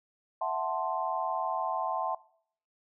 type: chord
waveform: sine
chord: F# half-diminished seventh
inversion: third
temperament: equal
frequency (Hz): 659.3 / 740 / 880 / 1046.5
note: E5 / F#5 / A5 / C6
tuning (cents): 0 / 0 / 0 / 0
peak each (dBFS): -34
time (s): 0.41-2.15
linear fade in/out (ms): 5
effects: noise-tail reverb RT60 0.6 s tail -21 dB re dry